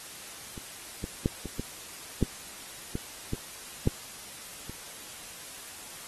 clicks, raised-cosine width 3 ms, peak -28 / -20 / -12 / -22 / -20 / -11 / -19 / -17 / -9 / -28 dBFS, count 10, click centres 0.578 / 1.041 / 1.259 / 1.457 / 1.596 / 2.227 / 2.954 / 3.334 / 3.874 / 4.696 s, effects white hiss -44 dBFS RMS until 6.07 s + AAC 32 kbps

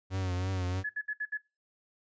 45% pulse tone with vibrato, 92.5 Hz, F#2, in tune, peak -30 dBFS, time 0.1-0.84 s, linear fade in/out 50 ms, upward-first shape triangle, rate 3.1 Hz, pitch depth 63 cents each way
sine tone bursts, 1705 Hz, G#6, 45 cents sharp, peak -30 dBFS, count 5, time 0.84-1.376 s, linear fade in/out 10 ms, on 56 ms, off 64 ms
effects noise-tail reverb RT60 0.3 s tail -24 dB re dry + resampled to 16000 Hz

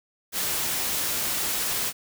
white noise, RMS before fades -27 dBFS, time 0.32-1.93 s, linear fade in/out 50 ms, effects none

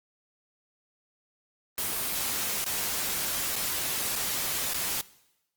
white noise with dropouts, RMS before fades -30 dBFS, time 1.78-5.01 s, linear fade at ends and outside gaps 0 ms, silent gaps 2.642-2.663 / 3.556-3.563 / 4.156-4.161 / 4.734-4.744 s, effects noise-tail reverb RT60 0.9 s tail -20 dB re dry + Opus 24 kbps

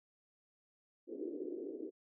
pink band-pass noise, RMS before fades -43 dBFS, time 1.07-1.91 s, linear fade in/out 50 ms, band 300 to 440 Hz, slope 48 dB/octave, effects none

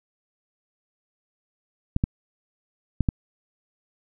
clicks, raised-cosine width 5 ms, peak -8 dBFS, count 4, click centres 1.964 / 2.039 / 3.007 / 3.088 s, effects none

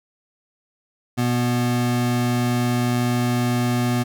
square tone pair together, 121.86 / 244 Hz, B2 / B3, -23 / -21 cents, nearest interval octave, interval 1202 cents, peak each -22 dBFS, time 1.17-4.04 s, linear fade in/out 20 ms, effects none

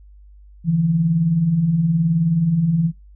sine beating tone pair, 147.2 / 166.2 Hz, D3 / E3, +4 / +15 cents, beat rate 19 Hz, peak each -24 / -15 dBFS, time 0.64-2.92 s, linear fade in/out 50 ms, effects noise-tail reverb RT60 0.2 s tail -22 dB re dry + added 50 Hz sine -42 dBFS peak until 3.15 s

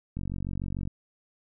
click train, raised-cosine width 5 ms, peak -21 dBFS, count 34, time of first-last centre 0.17-0.875 s, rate 46.8 Hz, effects none

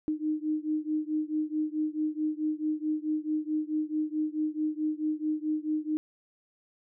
sine beating tone pair, 305.9 / 310.5 Hz, D#4 / D#4, -29 / -3 cents, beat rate 4.6 Hz, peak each -30 / -31 dBFS, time 0.08-5.97 s, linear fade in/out 0 ms, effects none

